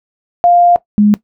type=tone pair in turn; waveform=sine; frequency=700 / 208.1 Hz; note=F5 / G#3; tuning=+4 / +4 cents; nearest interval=octave + major sixth; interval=2100 cents; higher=first; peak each=-5 dBFS; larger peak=neither; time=0.44-0.76 / 0.98-1.14 s; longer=first; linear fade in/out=0 ms; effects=noise-tail reverb RT60 0.1 s tail -17 dB re dry